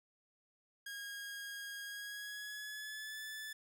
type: tone with pitch glide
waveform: sawtooth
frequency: 1634 to 1741.2 Hz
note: G#6 to A6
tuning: -29 to -19 cents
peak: -40 dBFS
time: 0.86-3.53 s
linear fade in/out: 5 ms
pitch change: +110 cents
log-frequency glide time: 1.84-3.21 s
effects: none